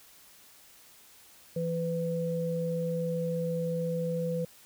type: tone pair together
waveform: sine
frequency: 167.29 / 501 Hz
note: E3 / B4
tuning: +26 / +25 cents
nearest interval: octave + perfect fifth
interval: 1899 cents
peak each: -31 / -31 dBFS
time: 1.56-4.45 s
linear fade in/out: 5 ms
effects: white hiss -56 dBFS RMS until 4.65 s